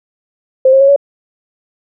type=tone with pitch steps; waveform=sine; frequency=523.3 / 536.5 / 550 / 563.8 Hz; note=C5 / C5 / C#5 / C#5; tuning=0 / +43 / -14 / +29 cents; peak=-4 dBFS; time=0.65-0.962 s; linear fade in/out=5 ms; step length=78 ms; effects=none